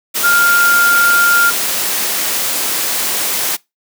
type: tone in noise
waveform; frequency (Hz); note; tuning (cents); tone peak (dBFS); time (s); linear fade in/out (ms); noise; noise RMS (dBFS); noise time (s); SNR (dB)
sine; 1400; F6; +4; -9; 0.23-1.51; 20; white; -17; 0.14-3.57; +5
effects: noise-tail reverb RT60 0.2 s tail -23 dB re dry + high-pass 200 Hz 12 dB/octave